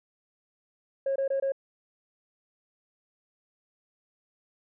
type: tone bursts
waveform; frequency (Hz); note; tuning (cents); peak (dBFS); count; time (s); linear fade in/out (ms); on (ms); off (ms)
sine; 544; C#5; -33; -23; 4; 1.06-1.521; 5; 98; 23
effects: tanh soft clip ceiling -22 dBFS